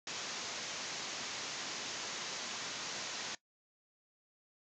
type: low-pass noise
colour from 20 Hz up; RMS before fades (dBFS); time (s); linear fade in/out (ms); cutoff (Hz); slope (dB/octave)
white; -42; 0.07-3.35; 2; 7000; 96
effects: noise-tail reverb RT60 0.1 s tail -19 dB re dry + high-pass 150 Hz 12 dB/octave